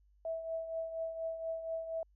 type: tone with tremolo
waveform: sine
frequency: 653 Hz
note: E5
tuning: 17 cents flat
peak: -33 dBFS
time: 0.25-2.03 s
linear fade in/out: 2 ms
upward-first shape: triangle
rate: 4.2 Hz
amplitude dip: 65%
effects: added 50 Hz sine -64 dBFS peak until 2.15 s